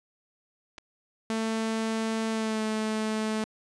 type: clicks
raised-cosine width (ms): 0.2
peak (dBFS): -26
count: 2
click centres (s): 0.781 / 0.784
type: tone with pitch glide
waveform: sawtooth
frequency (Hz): 222.7 to 217.4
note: A3 to A3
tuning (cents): +21 to -21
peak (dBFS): -23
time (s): 1.3-3.44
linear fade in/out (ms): 0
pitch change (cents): -42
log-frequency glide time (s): 2.3-2.62
effects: resampled to 22050 Hz